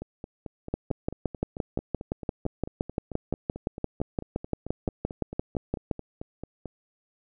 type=two click trains; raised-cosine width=2 ms; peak=-23 / -13 dBFS; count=31 / 31; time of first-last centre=0.02-6.657 / 0.74-5.912 s; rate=4.52 / 5.8 Hz; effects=none